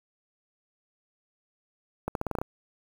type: accelerating click train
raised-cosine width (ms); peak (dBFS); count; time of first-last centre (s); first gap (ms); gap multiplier
1; -15; 8; 2.08-2.415; 72; 0.86
effects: 7-bit